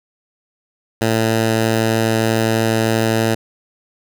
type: tone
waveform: 10% pulse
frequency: 112.3 Hz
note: A2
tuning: 36 cents sharp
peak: -6 dBFS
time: 1.01-3.35 s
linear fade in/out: 10 ms
effects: none